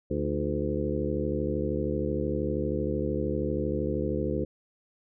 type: harmonic tone with a mistuned harmonic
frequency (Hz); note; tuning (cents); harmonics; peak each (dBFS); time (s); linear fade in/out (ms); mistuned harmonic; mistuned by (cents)
72.9; D2; -12; 1 / 2 / 3 / 4 / 5 / 6 / 7; -34 / -34 / -34 / -34 / -34 / -34 / -34; 0.1-4.45; 10; 4; +80
effects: none

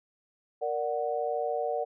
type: chord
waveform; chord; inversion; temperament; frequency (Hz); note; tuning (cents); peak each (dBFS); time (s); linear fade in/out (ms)
sine; Bb augmented; none; equal; 466.2 / 587.3 / 740; Bb4 / D5 / F#5; 0 / 0 / 0; -32; 0.61-1.85; 20
effects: none

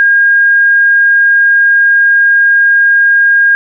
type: tone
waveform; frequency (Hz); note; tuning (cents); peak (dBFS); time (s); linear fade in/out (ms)
sine; 1620; G#6; -43; -4; 0-3.55; 0
effects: none

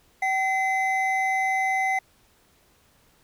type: tone pair together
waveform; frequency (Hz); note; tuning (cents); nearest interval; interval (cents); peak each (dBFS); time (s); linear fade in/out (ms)
triangle; 766 / 2045; G5 / C7; -40 / -40; octave + perfect fourth; 1700; -22 / -23; 0.22-1.99; 5
effects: pink hiss -61 dBFS RMS until 3.23 s

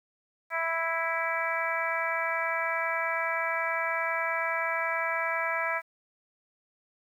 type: harmonic tone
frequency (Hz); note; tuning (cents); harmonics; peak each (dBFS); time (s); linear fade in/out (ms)
329.6; E4; 0; 2 / 3 / 4 / 5 / 6 / 7; -34 / -34 / -34 / -34 / -34 / -34; 0.5-5.82; 50
effects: 10-bit

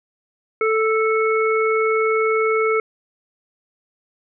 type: harmonic tone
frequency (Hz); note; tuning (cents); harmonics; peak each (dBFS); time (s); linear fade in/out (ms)
440; A4; 0; 1 / 3 / 5; -17 / -22 / -24; 0.61-2.8; 2
effects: none

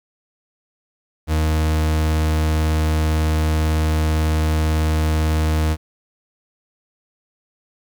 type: tone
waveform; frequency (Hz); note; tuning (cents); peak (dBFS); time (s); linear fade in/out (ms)
40% pulse; 78.1; D#2; +7; -15; 1.27-5.77; 50
effects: 9-bit

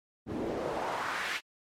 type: noise with band-pass filter sweep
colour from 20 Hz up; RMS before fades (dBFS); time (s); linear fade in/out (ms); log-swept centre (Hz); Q
pink; -34; 0.26-1.41; 50; 240 to 2400; 1.7
effects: MP3 64 kbps

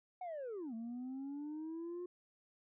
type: linear two-way sweep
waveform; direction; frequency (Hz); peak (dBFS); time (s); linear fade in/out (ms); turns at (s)
sine; down then up; 751 to 222.1 to 359.4; -39; 0.21-2.06; 5; 0.74
effects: tanh soft clip ceiling -40 dBFS

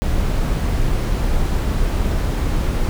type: noise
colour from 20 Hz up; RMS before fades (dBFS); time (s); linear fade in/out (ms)
brown; -18; 0.02-2.89; 0
effects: none

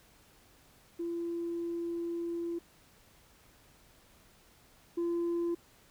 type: tone pair in turn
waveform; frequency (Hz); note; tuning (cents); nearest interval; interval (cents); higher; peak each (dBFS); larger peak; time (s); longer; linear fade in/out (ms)
sine; 340 / 341.9; F4 / F4; -46 / -37; unison; 9; second; -32 / -27; second; 0.99-2.59 / 4.97-5.55; first; 10
effects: tanh soft clip ceiling -28 dBFS + pink hiss -62 dBFS RMS until 5.9 s

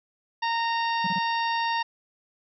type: harmonic tone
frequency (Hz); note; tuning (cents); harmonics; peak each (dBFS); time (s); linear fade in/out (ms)
924; A#5; -16; 1 / 2 / 3 / 4 / 5 / 6; -25 / -31 / -35 / -37 / -39 / -41; 0.42-1.83; 10
type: tone bursts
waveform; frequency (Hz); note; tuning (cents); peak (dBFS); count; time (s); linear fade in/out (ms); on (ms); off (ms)
triangle; 185; F#3; 0; -27; 3; 1.04-1.188; 5; 32; 26
effects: none

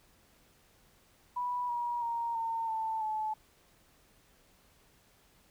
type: tone with pitch steps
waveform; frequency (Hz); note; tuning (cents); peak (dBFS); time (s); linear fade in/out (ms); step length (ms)
sine; 982 / 957.4 / 933.3 / 909.9 / 887.1 / 864.8; B5 / A#5 / A#5 / A#5 / A5 / A5; -10 / +46 / +2 / -42 / +14 / -30; -31; 1.36-3.34; 10; 330
effects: pink hiss -65 dBFS RMS until 5.5 s

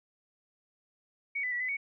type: tone with pitch steps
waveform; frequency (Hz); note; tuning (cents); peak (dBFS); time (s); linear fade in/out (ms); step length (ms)
sine; 2238 / 1999 / 1945 / 2015 / 2232; C#7 / B6 / B6 / B6 / C#7; +16 / +20 / -27 / +34 / +11; -30; 1.35-1.77; 10; 84
effects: none

